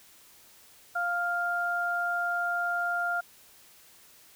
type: tone pair together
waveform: sine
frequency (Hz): 699.5 / 1400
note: F5 / F6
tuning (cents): +3 / +4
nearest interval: octave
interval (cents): 1201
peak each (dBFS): -31 / -28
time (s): 0.95-3.21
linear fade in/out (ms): 10
effects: white hiss -56 dBFS RMS until 4.35 s